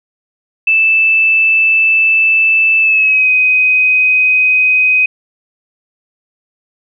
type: tone with pitch glide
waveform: sine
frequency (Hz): 2637 to 2512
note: E7 to D#7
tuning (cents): 0 to +16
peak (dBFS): -7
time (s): 0.67-5.06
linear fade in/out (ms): 5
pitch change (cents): -84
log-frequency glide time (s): 2.8-3.29
effects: none